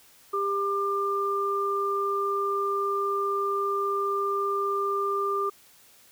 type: tone pair together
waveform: sine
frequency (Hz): 398.8 / 1195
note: G4 / D6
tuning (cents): +30 / +30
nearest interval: octave + perfect fifth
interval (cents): 1900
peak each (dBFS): -28 / -26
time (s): 0.33-5.5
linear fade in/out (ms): 10
effects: white hiss -56 dBFS RMS until 6.11 s